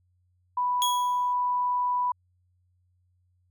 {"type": "tone", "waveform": "sine", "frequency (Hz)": 987.8, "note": "B5", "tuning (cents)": 0, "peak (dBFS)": -23, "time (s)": [0.57, 2.12], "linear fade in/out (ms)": 5}
{"type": "tone with exponential decay", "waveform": "sawtooth", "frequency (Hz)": 3322, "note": "G#7", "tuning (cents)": 0, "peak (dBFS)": -20, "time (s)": [0.82, 1.33], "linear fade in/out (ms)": 0, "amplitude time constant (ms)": 110}
{"effects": ["added 90 Hz sine -65 dBFS peak until 3.5 s"]}